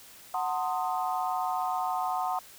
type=chord; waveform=sine; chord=F# diminished seventh; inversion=none; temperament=equal with one note detuned; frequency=740 / 899.5 / 1046.5 / 1244.5 Hz; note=F#5 / A5 / C6 / Eb6; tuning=0 / +38 / 0 / 0 cents; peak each=-30 / -34 / -34 / -36 dBFS; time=0.34-2.39 s; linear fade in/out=2 ms; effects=white hiss -51 dBFS RMS until 2.58 s